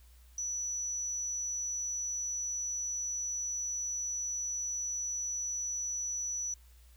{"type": "tone", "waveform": "sine", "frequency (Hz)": 5920, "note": "F#8", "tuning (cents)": 0, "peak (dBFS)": -33, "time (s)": [0.38, 6.54], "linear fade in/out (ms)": 2, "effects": ["added 60 Hz sine -55 dBFS peak until 6.96 s", "white hiss -66 dBFS RMS until 6.96 s"]}